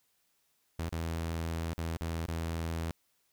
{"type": "tone with dropouts", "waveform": "sawtooth", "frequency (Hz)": 82.41, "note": "E2", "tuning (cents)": 0, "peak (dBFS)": -29, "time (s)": [0.79, 2.91], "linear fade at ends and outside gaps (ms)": 0, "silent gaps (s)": [[0.891, 0.925], [1.733, 1.78], [1.969, 2.01], [2.261, 2.284]], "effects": ["white hiss -74 dBFS RMS until 3.32 s"]}